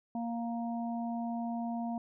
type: harmonic tone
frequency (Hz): 233.5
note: A#3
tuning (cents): +3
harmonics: 1 / 3 / 4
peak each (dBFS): -34 / -39 / -46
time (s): 0.15-1.98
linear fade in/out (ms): 2
effects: none